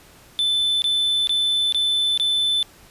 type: tone bursts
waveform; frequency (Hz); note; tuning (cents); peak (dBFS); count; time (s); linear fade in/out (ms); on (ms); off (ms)
triangle; 3520; A7; 0; -16; 5; 0.39-2.628; 0; 430; 22
effects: pink hiss -49 dBFS RMS until 2.9 s + resampled to 32000 Hz